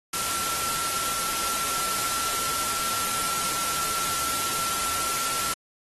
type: tone in noise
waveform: sine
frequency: 1352 Hz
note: E6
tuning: 43 cents sharp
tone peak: -32 dBFS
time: 0.13-5.54 s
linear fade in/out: 5 ms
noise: white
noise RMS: -28 dBFS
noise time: 0.13-5.54 s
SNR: -7 dB
effects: AAC 32 kbps